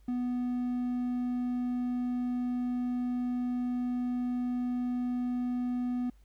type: tone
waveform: triangle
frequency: 246.9 Hz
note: B3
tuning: in tune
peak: -27 dBFS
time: 0.08-6.1 s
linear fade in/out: 5 ms
effects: added 50 Hz sine -56 dBFS peak until 6.24 s + pink hiss -72 dBFS RMS until 6.24 s